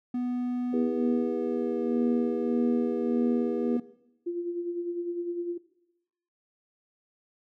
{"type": "tone with pitch glide", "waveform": "triangle", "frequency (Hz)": [246.9, 240.4], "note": ["B3", "B3"], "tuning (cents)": [0, -46], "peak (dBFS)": -25, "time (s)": [0.14, 3.8], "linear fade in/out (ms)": 5, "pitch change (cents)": -46, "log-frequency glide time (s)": [0.7, 1.88]}
{"type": "harmonic tone", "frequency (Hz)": 80.7, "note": "E2", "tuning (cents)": -36, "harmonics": [3, 4, 5, 6], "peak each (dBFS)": [-33, -33, -31, -33], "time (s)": [0.73, 3.77], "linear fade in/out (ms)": 5}
{"type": "tone with tremolo", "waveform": "sine", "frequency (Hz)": 346.8, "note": "F4", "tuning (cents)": -12, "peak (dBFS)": -27, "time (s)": [4.26, 5.58], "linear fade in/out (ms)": 10, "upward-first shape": "sine", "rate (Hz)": 9.9, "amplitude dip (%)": 50}
{"effects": ["noise-tail reverb RT60 0.9 s tail -18 dB re dry"]}